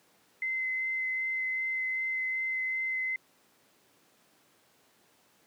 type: tone with vibrato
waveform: sine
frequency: 2057 Hz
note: C7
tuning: 30 cents flat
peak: -29 dBFS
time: 0.42-3.16 s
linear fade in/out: 2 ms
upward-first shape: sine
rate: 2.6 Hz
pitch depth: 9 cents each way
effects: pink hiss -65 dBFS RMS until 5.46 s + high-pass 200 Hz 12 dB/octave